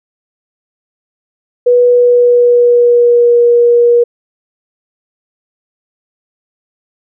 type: tone with pitch glide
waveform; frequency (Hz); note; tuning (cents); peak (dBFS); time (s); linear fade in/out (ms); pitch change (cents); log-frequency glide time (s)
sine; 489 to 476.7; B4 to A#4; -17 to +39; -4; 1.66-4.04; 10; -44; 1.86-3.38
effects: none